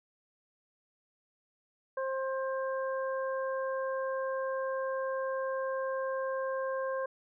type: harmonic tone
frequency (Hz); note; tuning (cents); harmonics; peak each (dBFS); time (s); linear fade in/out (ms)
530; C5; +22; 1 / 2 / 3; -32 / -38 / -42; 1.97-7.06; 5
effects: none